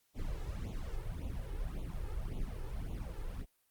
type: noise with flanger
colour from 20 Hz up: brown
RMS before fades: -39 dBFS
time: 0.14-3.46 s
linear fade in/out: 50 ms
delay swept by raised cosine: 0.29 to 2.39 ms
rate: 1.8 Hz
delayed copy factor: +0.9
effects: white hiss -75 dBFS RMS until 3.7 s + Opus 48 kbps